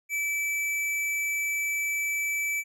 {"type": "tone", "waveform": "square", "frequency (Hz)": 2310, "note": "D7", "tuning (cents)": -29, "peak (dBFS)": -27, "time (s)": [0.09, 2.64], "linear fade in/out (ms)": 50, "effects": []}